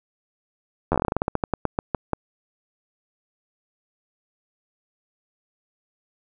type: slowing click train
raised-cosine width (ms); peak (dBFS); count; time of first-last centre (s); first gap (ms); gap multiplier
1; -7; 20; 0.92-2.133; 11; 1.17
effects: none